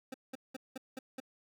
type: tone bursts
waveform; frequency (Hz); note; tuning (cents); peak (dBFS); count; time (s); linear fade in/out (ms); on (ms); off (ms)
25% pulse; 261.6; C4; 0; -36; 6; 0.12-1.202; 5; 22; 190
effects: none